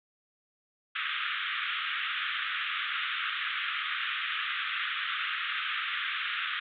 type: band-pass noise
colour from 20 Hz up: pink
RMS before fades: -33 dBFS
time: 0.95-6.6 s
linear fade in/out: 10 ms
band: 1200 to 3600 Hz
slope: 96 dB/octave
effects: none